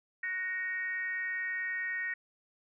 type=tone with frequency modulation; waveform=sine; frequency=1864.7 Hz; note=A#6; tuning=in tune; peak=-32 dBFS; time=0.23-2.14 s; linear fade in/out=5 ms; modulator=383 Hz; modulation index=0.61; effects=none

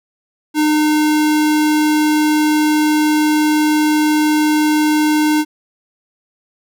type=tone; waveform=square; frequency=304.3 Hz; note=D#4; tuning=38 cents flat; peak=-12 dBFS; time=0.54-5.45 s; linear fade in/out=50 ms; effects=none

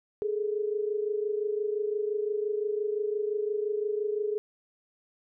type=tone pair together; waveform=sine; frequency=415.3 / 441.1 Hz; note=G#4 / A4; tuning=0 / +4 cents; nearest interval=minor second; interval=104 cents; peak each=-28 / -33 dBFS; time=0.22-4.38 s; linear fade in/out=0 ms; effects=none

